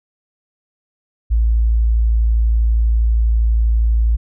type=tone; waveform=sine; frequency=56.2 Hz; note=A1; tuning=37 cents sharp; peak=-11 dBFS; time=1.3-4.17 s; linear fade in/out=20 ms; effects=none